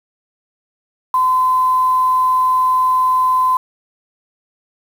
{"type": "tone with quantisation", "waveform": "sine", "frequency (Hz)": 1023, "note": "C6", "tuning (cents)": -39, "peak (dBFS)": -11, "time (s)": [1.14, 3.57], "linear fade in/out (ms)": 2, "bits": 6, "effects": []}